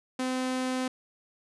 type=tone; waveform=sawtooth; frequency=256.8 Hz; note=C4; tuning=32 cents flat; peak=-24 dBFS; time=0.19-0.88 s; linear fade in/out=5 ms; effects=resampled to 24000 Hz